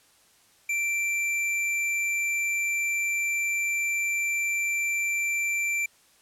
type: tone with hard clipping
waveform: triangle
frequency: 2349 Hz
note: D7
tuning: in tune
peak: -26 dBFS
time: 0.69-5.86 s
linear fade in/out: 5 ms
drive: 16 dB
effects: white hiss -60 dBFS RMS until 6.21 s + low-pass 11000 Hz 12 dB/octave